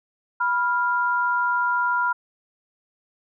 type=tone pair together; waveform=sine; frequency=980.5 / 1396.9 Hz; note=B5 / F6; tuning=-13 / 0 cents; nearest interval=tritone; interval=613 cents; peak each=-22 dBFS; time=0.4-2.13 s; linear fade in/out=10 ms; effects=none